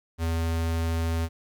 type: tone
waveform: square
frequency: 82.41 Hz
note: E2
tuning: in tune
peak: -25 dBFS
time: 0.18-1.29 s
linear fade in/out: 50 ms
effects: 11-bit